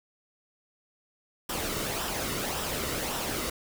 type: noise with flanger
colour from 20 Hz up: pink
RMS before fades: -32 dBFS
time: 1.49-3.5 s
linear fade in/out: 5 ms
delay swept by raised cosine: 0.45 to 1.24 ms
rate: 1.8 Hz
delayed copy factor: -0.5
effects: none